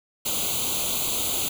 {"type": "noise with comb filter", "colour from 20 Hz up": "white", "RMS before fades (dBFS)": -26, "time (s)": [0.25, 1.49], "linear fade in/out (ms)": 10, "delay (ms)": 0.28, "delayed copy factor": 0.95, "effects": []}